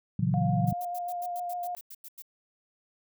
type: chord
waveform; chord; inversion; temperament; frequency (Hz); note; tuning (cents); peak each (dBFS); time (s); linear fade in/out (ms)
sine; F# dominant seventh; first; equal; 116.54 / 138.59 / 164.81 / 185; A#2 / C#3 / E3 / F#3; 0 / 0 / 0 / 0; -29; 0.19-0.73; 5
type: tone with vibrato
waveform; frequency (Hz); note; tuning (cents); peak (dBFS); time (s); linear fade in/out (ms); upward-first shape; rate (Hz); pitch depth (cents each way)
sine; 707; F5; +21; -31; 0.34-1.75; 0; sine; 6.8; 18
type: noise bursts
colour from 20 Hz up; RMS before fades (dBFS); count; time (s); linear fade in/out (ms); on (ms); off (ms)
violet; -44; 12; 0.67-2.222; 5; 45; 92
effects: none